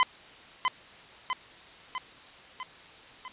sawtooth tone with echo, 1021 Hz, C6, 43 cents flat, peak -15 dBFS, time 0-0.03 s, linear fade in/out 0 ms, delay 650 ms, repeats 5, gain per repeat -4 dB, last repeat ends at 3.28 s, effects white hiss -50 dBFS RMS until 3.32 s + resampled to 8000 Hz

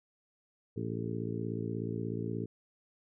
harmonic tone with a mistuned harmonic, 56.6 Hz, A1, 50 cents sharp, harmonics 2 / 3 / 4 / 5 / 6 / 7 / 8, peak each -38 / -40 / -41 / -42 / -43 / -43 / -44 dBFS, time 0.76-2.46 s, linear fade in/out 10 ms, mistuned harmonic 8, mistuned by -55 cents, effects none

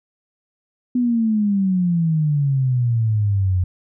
sine exponential sweep, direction down, 250.7 to 89.1 Hz, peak -15 dBFS, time 0.95-3.64 s, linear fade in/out 5 ms, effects none

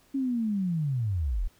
sine linear sweep, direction down, 277.2 to 31.9 Hz, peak -25 dBFS, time 0.14-1.48 s, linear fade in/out 10 ms, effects pink hiss -62 dBFS RMS until 1.59 s

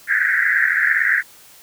white band-pass noise, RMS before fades -17 dBFS, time 0.07-1.23 s, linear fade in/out 50 ms, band 1500 to 2000 Hz, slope 96 dB/octave, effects white hiss -46 dBFS RMS until 1.62 s

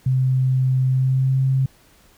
sine tone with pitch glide, 130 to 132.89 Hz, C3 to C3, -11 to +27 cents, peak -15 dBFS, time 0.06-1.66 s, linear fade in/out 5 ms, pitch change +38 cents, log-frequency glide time 0.89-1.4 s, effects pink hiss -54 dBFS RMS until 2.17 s

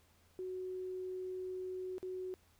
sine tone with dropouts, 370.4 Hz, F#4, 2 cents sharp, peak -39 dBFS, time 0.39-2.34 s, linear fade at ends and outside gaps 0 ms, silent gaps 1.982-2.029 s, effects added 84 Hz sine -70 dBFS peak until 2.59 s + pink hiss -70 dBFS RMS until 2.59 s

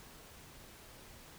silence, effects pink hiss -55 dBFS RMS until 1.38 s

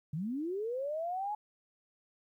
sine linear sweep, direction up, 139.1 to 854 Hz, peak -33 dBFS, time 0.13-1.35 s, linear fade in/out 5 ms, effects 12-bit

